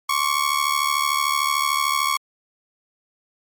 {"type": "ring-modulated tone", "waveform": "sawtooth", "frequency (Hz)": 1108.7, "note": "C#6", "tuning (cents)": 0, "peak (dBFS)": -12, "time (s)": [0.09, 2.17], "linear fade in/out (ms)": 5, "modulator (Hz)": 36.7, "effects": ["MP3 96 kbps"]}